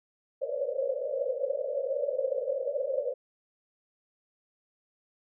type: band-pass noise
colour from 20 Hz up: white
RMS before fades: -31 dBFS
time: 0.41-3.14 s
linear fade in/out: 10 ms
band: 500 to 570 Hz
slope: 96 dB/octave
effects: none